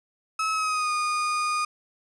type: tone with pitch glide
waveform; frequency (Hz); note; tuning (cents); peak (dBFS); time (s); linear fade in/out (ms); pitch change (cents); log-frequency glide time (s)
35% pulse; 1290 to 1226.8; E6 to D#6; -38 to -25; -22; 0.39-1.65; 5; -87; 0.52-0.92
effects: resampled to 22050 Hz + 9-bit